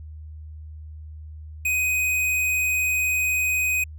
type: tone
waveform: square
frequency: 2504 Hz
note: D#7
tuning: 10 cents sharp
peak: -21 dBFS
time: 1.65-3.84 s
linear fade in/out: 5 ms
effects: added 77 Hz sine -36 dBFS peak until 3.98 s